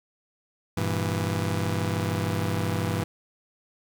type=chord; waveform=sawtooth; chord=E diminished; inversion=first; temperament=just; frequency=98.89 / 118.67 / 164.81 Hz; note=G2 / Bb2 / E3; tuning=+16 / +31 / 0 cents; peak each=-24 / -27 / -26 dBFS; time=0.77-3.04 s; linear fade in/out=5 ms; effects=9-bit